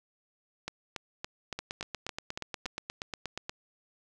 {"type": "two click trains", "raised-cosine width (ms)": 0.2, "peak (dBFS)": [-18, -18], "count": [17, 8], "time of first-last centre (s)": [[1.59, 3.495], [0.68, 2.657]], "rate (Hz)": [8.4, 3.54], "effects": []}